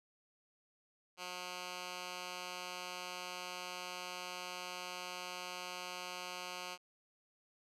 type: tone with band-pass filter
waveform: 10% pulse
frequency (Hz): 180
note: F#3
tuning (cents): -47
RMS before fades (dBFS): -45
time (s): 1.17-6.78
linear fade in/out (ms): 50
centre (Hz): 3500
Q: 0.62
effects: resampled to 32000 Hz